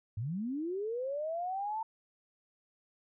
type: linear sweep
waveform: sine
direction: up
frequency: 95.8 to 903 Hz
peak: -33 dBFS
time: 0.17-1.83 s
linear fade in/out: 5 ms
effects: none